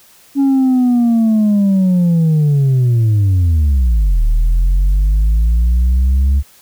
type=linear two-way sweep; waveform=sine; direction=down then up; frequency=279.7 to 37.5 to 70.1 Hz; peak=-6 dBFS; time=0.35-6.43 s; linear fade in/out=50 ms; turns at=4.24 s; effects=tanh soft clip ceiling -8 dBFS + white hiss -46 dBFS RMS until 6.61 s